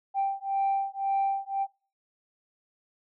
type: beating tone pair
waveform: sine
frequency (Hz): 784 / 785.9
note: G5 / G5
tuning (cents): 0 / +4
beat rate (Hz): 1.9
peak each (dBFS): -27 / -27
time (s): 0.14-1.67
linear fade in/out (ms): 50
effects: noise-tail reverb RT60 0.3 s tail -18 dB re dry + tanh soft clip ceiling -20 dBFS